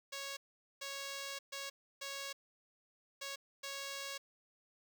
5% pulse tone bursts at uneven times, 553 Hz, C#5, 4 cents flat, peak -30 dBFS, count 6, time 0.12-0.37 / 0.81-1.39 / 1.52-1.7 / 2.01-2.33 / 3.21-3.36 / 3.63-4.18 s, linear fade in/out 10 ms, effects none

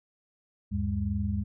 sine tone cluster, 76.5 / 98.6 / 203.7 Hz, D#2 / G2 / G#3, -29 / +11 / -33 cents, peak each -31 dBFS, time 0.71-1.44 s, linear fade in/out 20 ms, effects none

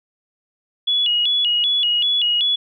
sine tone with vibrato, 3136 Hz, G7, in tune, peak -15 dBFS, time 0.87-2.56 s, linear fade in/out 10 ms, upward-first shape square, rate 2.6 Hz, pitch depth 140 cents each way, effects none

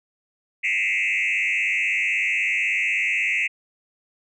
sine tone with frequency modulation, 2349 Hz, D7, in tune, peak -18 dBFS, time 0.63-3.48 s, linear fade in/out 20 ms, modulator 96.2 Hz, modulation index 3.6, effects tanh soft clip ceiling -17 dBFS

